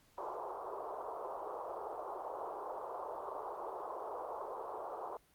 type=band-pass noise; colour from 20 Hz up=white; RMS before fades=-43 dBFS; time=0.18-5.17 s; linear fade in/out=0 ms; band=380 to 1100 Hz; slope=48 dB/octave; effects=pink hiss -69 dBFS RMS until 5.34 s + Opus 48 kbps